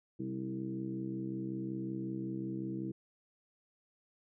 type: harmonic tone with a mistuned harmonic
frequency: 65.41 Hz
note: C2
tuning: in tune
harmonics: 2 / 3 / 4 / 5 / 6 / 7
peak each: -43 / -41 / -47 / -39 / -52 / -54 dBFS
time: 0.19-2.92 s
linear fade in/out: 10 ms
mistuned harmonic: 4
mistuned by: +30 cents
effects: none